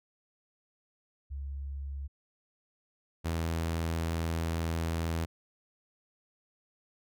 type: tone pair in turn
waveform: sine / sawtooth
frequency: 69.3 / 82.39 Hz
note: C#2 / E2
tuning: 0 / 0 cents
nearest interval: minor third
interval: 300 cents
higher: second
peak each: -35 / -26 dBFS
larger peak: second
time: 1.3-2.08 / 3.24-5.26 s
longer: second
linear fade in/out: 20 ms
effects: none